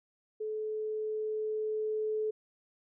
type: tone with level ramp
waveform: sine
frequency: 431.5 Hz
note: A4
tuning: 34 cents flat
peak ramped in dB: -33 to -29 dBFS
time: 0.4-2.31 s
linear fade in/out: 10 ms
effects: none